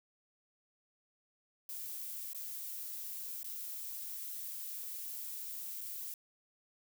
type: noise with dropouts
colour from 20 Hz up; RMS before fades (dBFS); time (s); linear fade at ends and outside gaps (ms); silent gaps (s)
violet; -43; 1.69-6.14; 1; 2.332-2.347 / 3.431-3.444 / 5.808-5.812
effects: none